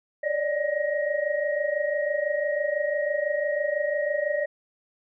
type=tone cluster; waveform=sine; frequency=554 / 578 / 604 / 1885 Hz; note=C#5 / D5 / D5 / A#6; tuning=-1 / -28 / +48 / +19 cents; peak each=-36 / -27 / -27 / -31 dBFS; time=0.23-4.46 s; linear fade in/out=10 ms; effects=none